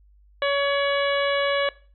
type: harmonic tone with a mistuned harmonic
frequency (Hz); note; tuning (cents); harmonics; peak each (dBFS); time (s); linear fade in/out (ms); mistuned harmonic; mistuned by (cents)
563; C#5; +27; 1 / 2 / 3 / 4 / 5 / 6 / 7; -22 / -28 / -28 / -31 / -34 / -33 / -37; 0.42-1.69; 2; 5; +56
effects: noise-tail reverb RT60 0.4 s tail -20 dB re dry + added 50 Hz sine -52 dBFS peak until 1.94 s